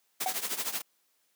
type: noise with tremolo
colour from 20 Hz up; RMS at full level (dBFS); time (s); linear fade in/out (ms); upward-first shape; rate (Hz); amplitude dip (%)
white; -30; 0.2-0.82; 10; triangle; 13; 85
type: tone with exponential decay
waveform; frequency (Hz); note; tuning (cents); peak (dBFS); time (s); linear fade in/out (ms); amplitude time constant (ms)
triangle; 749; F#5; +21; -22; 0.26-0.36; 2; 21
effects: white hiss -72 dBFS RMS until 1.35 s + high-pass 200 Hz 12 dB/octave